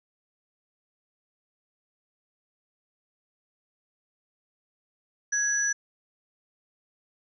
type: tone pair together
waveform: sine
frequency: 1661.2 / 5920 Hz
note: G#6 / F#8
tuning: 0 / 0 cents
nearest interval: octave + minor seventh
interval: 2200 cents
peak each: -26 dBFS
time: 5.32-5.73 s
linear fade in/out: 10 ms
effects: none